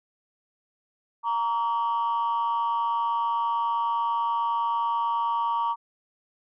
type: tone pair together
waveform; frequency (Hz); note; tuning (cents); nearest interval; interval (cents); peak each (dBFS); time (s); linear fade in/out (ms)
sine; 932.3 / 1141.7; A#5 / D6; 0 / -49; major third; 351; -23 / -26; 1.23-5.76; 50
effects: tanh soft clip ceiling -19 dBFS